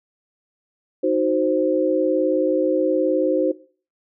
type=chord; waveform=sine; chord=C diminished; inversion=first; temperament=equal; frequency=311.1 / 370 / 523.3 Hz; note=Eb4 / Gb4 / C5; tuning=0 / 0 / 0 cents; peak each=-22 / -21 / -20 dBFS; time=1.03-3.52 s; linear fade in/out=10 ms; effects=noise-tail reverb RT60 0.4 s tail -18 dB re dry